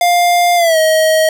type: tone with pitch glide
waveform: square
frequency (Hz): 702 to 632.7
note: F5 to D#5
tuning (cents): +9 to +29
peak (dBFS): -9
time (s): 0.01-1.29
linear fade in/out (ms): 2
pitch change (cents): -180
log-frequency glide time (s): 0.56-0.78
effects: 8-bit